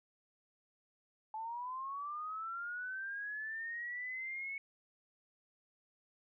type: linear sweep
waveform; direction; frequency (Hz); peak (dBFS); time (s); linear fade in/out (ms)
sine; up; 863 to 2217; -39; 1.34-4.58; 2
effects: none